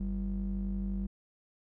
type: ring-modulated tone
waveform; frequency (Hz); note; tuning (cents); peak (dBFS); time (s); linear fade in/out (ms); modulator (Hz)
triangle; 73.42; D2; 0; -26; 0-1.07; 10; 121
effects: none